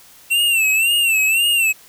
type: tone with vibrato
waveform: square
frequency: 2697 Hz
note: E7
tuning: 39 cents sharp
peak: -14 dBFS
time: 0.3-1.73 s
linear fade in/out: 20 ms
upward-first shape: sine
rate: 1.9 Hz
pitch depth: 99 cents each way
effects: white hiss -46 dBFS RMS until 1.88 s